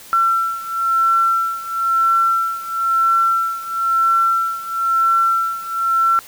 sine beating tone pair, 1349 / 1350 Hz, E6 / E6, +40 / +41 cents, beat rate 1 Hz, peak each -16 / -19 dBFS, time 0.13-6.19 s, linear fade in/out 0 ms, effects white hiss -40 dBFS RMS until 6.27 s

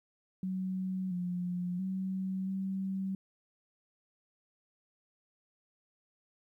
sine tone with pitch steps, 187.2 / 178.2 / 189.2 / 191.7 Hz, F#3 / F3 / F#3 / G3, +20 / +35 / +39 / -38 cents, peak -32 dBFS, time 0.43-3.15 s, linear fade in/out 2 ms, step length 680 ms, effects 12-bit

